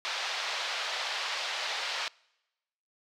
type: band-pass noise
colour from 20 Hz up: white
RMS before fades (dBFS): -34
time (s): 0.05-2.08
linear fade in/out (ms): 0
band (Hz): 570 to 4600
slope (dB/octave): 24
effects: noise-tail reverb RT60 1.0 s tail -26 dB re dry